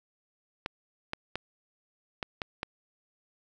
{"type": "clicks", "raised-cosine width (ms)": 0.3, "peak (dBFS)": -16, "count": 6, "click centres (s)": [0.661, 1.134, 1.356, 2.228, 2.418, 2.631], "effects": []}